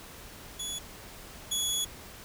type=tone pair in turn; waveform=20% pulse; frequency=3400 / 3382 Hz; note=G#7 / G#7; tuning=+40 / +31 cents; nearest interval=unison; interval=9 cents; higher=first; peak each=-28 / -22 dBFS; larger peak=second; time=0.59-0.79 / 1.51-1.85 s; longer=second; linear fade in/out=10 ms; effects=pink hiss -47 dBFS RMS until 2.24 s